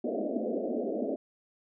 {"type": "band-pass noise", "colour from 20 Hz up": "pink", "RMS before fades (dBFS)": -32, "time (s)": [0.04, 1.16], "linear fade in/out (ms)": 5, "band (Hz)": [210, 680], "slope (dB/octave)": 96, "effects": []}